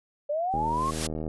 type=linear sweep; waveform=sine; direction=up; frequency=569 to 1108 Hz; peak=-25 dBFS; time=0.29-0.91 s; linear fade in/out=10 ms
type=noise with exponential growth; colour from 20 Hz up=white; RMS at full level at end=-28 dBFS; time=0.51-1.07 s; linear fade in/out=5 ms; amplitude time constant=120 ms
type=click train; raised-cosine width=2 ms; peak=-20 dBFS; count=59; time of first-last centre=0.54-1.279 s; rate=78.5 Hz
effects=resampled to 24000 Hz